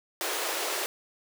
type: high-pass noise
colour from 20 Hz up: pink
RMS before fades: -31 dBFS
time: 0.21-0.86 s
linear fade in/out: 0 ms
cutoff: 350 Hz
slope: 48 dB/octave
effects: none